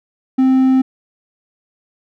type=tone; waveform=triangle; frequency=261.6 Hz; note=C4; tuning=in tune; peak=-7 dBFS; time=0.38-0.82 s; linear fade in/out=10 ms; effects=none